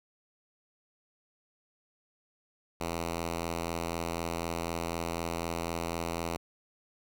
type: tone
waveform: 5% pulse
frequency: 84 Hz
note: E2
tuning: 33 cents sharp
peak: -21 dBFS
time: 2.8-6.37 s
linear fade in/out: 10 ms
effects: none